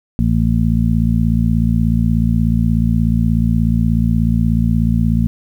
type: harmonic tone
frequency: 56.6 Hz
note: A1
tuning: 50 cents sharp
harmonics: 1 / 2 / 3 / 4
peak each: -17 / -17 / -17 / -17 dBFS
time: 0.19-5.27 s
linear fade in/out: 0 ms
effects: 8-bit